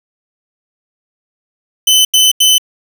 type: tone bursts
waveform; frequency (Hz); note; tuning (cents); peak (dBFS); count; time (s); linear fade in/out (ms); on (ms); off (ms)
sawtooth; 3035; F#7; +43; -3; 3; 1.87-2.582; 5; 180; 86
effects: none